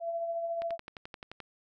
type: tone with tremolo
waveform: sine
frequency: 673 Hz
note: E5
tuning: 36 cents sharp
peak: -29 dBFS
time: 0-0.78 s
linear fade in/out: 50 ms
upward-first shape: triangle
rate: 14 Hz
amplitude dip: 45%
type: click train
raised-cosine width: 0.3 ms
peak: -26 dBFS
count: 10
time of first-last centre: 0.62-1.403 s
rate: 11.5 Hz
effects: none